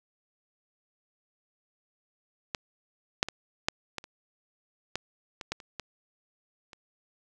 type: clicks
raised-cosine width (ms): 0.2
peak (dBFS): -13 / -6 / -17 / -7 / -16 / -28 / -13 / -21 / -14 / -29 / -18 / -29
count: 12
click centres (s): 2.548 / 3.229 / 3.286 / 3.685 / 3.983 / 4.041 / 4.956 / 5.412 / 5.52 / 5.602 / 5.797 / 6.732
effects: none